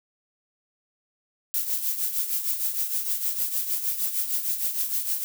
violet noise with tremolo, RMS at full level -24 dBFS, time 1.54-5.24 s, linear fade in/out 0 ms, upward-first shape triangle, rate 6.5 Hz, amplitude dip 70%, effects none

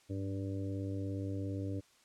harmonic tone with a mistuned harmonic, 97.3 Hz, G2, 12 cents flat, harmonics 1 / 2 / 3 / 4 / 5 / 6, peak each -37 / -49 / -40 / -50 / -47 / -51 dBFS, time 0.09-1.81 s, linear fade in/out 20 ms, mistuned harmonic 1, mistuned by +45 cents, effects white hiss -66 dBFS RMS until 2.04 s + low-pass 8000 Hz 12 dB/octave

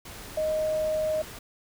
sine tone in noise, 622.3 Hz, D#5, in tune, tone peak -24 dBFS, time 0.37-1.22 s, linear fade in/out 5 ms, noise pink, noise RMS -42 dBFS, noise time 0.05-1.39 s, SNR +15 dB, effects none

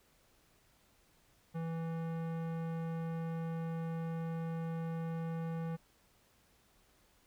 sine tone with tanh clipping, 164.5 Hz, E3, 3 cents flat, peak -38 dBFS, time 1.54-5.77 s, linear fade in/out 20 ms, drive 18 dB, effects pink hiss -69 dBFS RMS until 7.26 s

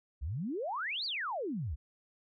sine exponential two-way sweep, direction up then down, 60 to 4808 to 60 Hz, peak -33 dBFS, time 0.21-1.76 s, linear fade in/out 20 ms, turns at 1.05 s, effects MP3 64 kbps

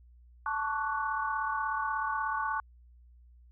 sine chord, D major seventh, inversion second, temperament equal with one note detuned, 880 / 1108.7 / 1145.2 / 1480 Hz, A5 / C#6 / D6 / F#6, 0 / 0 / -44 / 0 cents, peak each -34 / -35 / -36 / -35 dBFS, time 0.46-2.6 s, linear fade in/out 2 ms, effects added 60 Hz sine -54 dBFS peak until 3.51 s

